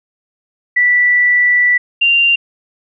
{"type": "tone pair in turn", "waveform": "sine", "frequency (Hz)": [1965, 2779], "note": ["B6", "F7"], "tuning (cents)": [-9, -9], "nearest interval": "tritone", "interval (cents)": 600, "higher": "second", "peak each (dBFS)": -8, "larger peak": "neither", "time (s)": [[0.76, 1.78], [2.01, 2.36]], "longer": "first", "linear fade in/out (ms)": 10, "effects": []}